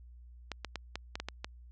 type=clicks; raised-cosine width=0.2 ms; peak=-19 dBFS; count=8; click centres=0.517 / 0.647 / 0.757 / 0.956 / 1.155 / 1.2 / 1.286 / 1.445 s; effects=added 60 Hz sine -50 dBFS peak until 1.71 s + low-pass 6000 Hz 12 dB/octave